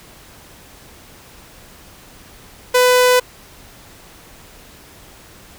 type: tone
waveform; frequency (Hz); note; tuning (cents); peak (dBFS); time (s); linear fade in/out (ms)
sawtooth; 499.3; B4; +19; -6; 2.74-3.2; 10
effects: pink hiss -43 dBFS RMS until 5.58 s